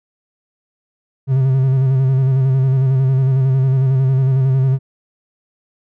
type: tone with vibrato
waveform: triangle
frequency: 132.4 Hz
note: C3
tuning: 21 cents sharp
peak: -9 dBFS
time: 1.27-4.79 s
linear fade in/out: 50 ms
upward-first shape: square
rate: 11 Hz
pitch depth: 34 cents each way
effects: none